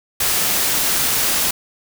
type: noise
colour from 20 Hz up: white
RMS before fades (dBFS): -18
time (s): 0.2-1.51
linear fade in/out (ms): 5
effects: none